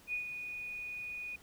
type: tone with ADSR envelope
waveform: sine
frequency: 2468 Hz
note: D#7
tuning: 15 cents flat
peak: -32 dBFS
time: 0.07-1.36 s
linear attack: 62 ms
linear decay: 110 ms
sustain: -7 dB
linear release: 5 ms
effects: pink hiss -60 dBFS RMS until 1.42 s